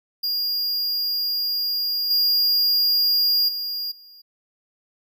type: tone with level steps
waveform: square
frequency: 4829 Hz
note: D8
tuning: 47 cents sharp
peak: -22 / -17 / -26 / -45 dBFS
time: 0.23-4.22 s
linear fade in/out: 10 ms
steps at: 2.1 / 3.48 / 3.91 s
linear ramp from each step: 10 ms
effects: none